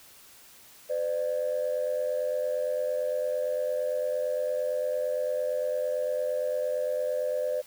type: tone pair together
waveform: sine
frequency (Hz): 509.2 / 598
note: C5 / D5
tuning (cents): -47 / +31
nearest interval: minor third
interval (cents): 278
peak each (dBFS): -28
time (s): 0.89-7.62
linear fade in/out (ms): 20
effects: tanh soft clip ceiling -20 dBFS + white hiss -53 dBFS RMS until 7.66 s